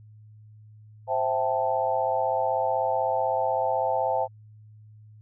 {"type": "chord", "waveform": "sine", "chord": "A minor seventh", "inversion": "first", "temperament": "equal", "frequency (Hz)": [523.3, 659.3, 784, 880], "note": ["C5", "E5", "G5", "A5"], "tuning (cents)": [0, 0, 0, 0], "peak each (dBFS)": -28, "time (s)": [1.07, 4.28], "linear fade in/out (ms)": 50, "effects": ["added 107 Hz sine -47 dBFS peak until 5.21 s"]}